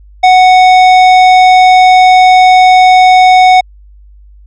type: tone with tanh clipping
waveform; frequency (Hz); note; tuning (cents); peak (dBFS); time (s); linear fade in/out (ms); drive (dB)
sine; 740; F#5; 0; -3; 0.23-3.61; 10; 16
effects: added 50 Hz sine -34 dBFS peak until 4.46 s + low-pass 6000 Hz 12 dB/octave